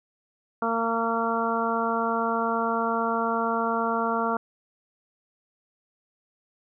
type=harmonic tone; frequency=228.8 Hz; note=A#3; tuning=32 cents flat; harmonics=1 / 2 / 3 / 4 / 5 / 6; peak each=-30 / -30 / -30 / -30 / -30 / -30 dBFS; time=0.62-4.37 s; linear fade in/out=2 ms; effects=none

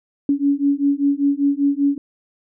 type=beating tone pair; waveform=sine; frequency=279.8 / 284.9 Hz; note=C#4 / C#4; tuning=+16 / +48 cents; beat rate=5.1 Hz; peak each=-18 dBFS; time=0.29-1.98 s; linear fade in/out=2 ms; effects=none

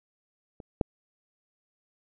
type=clicks; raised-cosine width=2 ms; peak=-29 / -10 dBFS; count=2; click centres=0.602 / 0.812 s; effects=none

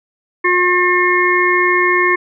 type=harmonic tone; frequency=358.6 Hz; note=F4; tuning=46 cents sharp; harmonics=1 / 3 / 5 / 6; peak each=-16 / -16 / -16 / -16 dBFS; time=0.44-2.16 s; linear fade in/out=10 ms; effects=none

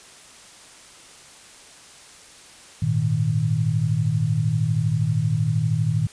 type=chord; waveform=sine; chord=Ab suspended second; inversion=none; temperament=equal; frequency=103.83 / 116.54 / 155.56 Hz; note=Ab2 / Bb2 / Eb3; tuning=0 / 0 / 0 cents; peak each=-26 / -22 / -22 dBFS; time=2.82-6.07 s; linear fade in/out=5 ms; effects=white hiss -46 dBFS RMS until 6.12 s + resampled to 22050 Hz

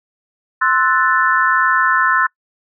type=chord; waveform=sine; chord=F# half-diminished seventh; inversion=second; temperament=equal; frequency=1046.5 / 1318.5 / 1480 / 1760 Hz; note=C6 / E6 / F#6 / A6; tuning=0 / 0 / 0 / 0 cents; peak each=-17 dBFS; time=0.61-2.27 s; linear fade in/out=10 ms; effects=noise-tail reverb RT60 0.1 s tail -25 dB re dry

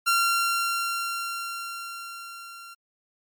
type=tone with level ramp; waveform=sawtooth; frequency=1375 Hz; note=F6; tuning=27 cents flat; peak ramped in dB=-15 to -38 dBFS; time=0.06-2.75 s; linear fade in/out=20 ms; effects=MP3 96 kbps

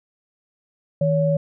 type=tone pair together; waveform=sine; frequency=158.51 / 564 Hz; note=D#3 / C#5; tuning=+32 / +30 cents; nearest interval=octave + minor seventh; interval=2198 cents; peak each=-19 dBFS; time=1.01-1.37 s; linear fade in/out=5 ms; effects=none

